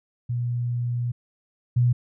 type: tone pair in turn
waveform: sine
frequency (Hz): 120.9 / 122.09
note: B2 / B2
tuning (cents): -36 / -19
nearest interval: unison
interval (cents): 17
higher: second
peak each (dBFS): -23 / -16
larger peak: second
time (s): 0.29-1.12 / 1.76-1.93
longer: first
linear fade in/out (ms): 10
effects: none